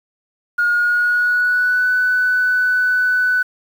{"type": "tone with pitch glide", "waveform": "sine", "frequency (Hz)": [1432, 1495.4], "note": ["F6", "F#6"], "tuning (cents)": [43, 18], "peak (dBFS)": -12, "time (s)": [0.58, 3.43], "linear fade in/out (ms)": 10, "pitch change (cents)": 75, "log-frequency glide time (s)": [0.72, 1.89], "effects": ["tanh soft clip ceiling -9 dBFS", "7-bit"]}